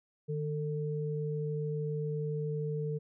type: tone pair together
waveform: sine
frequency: 152.08 / 446.6 Hz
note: D#3 / A4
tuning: -39 / +26 cents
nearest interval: octave + perfect fifth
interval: 1865 cents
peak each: -33 / -36 dBFS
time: 0.28-2.99 s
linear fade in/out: 20 ms
effects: none